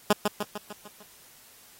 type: tone with echo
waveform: 10% pulse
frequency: 207.7 Hz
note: G#3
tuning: in tune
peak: -9 dBFS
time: 0.1-0.13 s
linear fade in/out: 5 ms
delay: 150 ms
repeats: 6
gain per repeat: -5 dB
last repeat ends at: 1.03 s
effects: white hiss -54 dBFS RMS until 1.79 s + AAC 48 kbps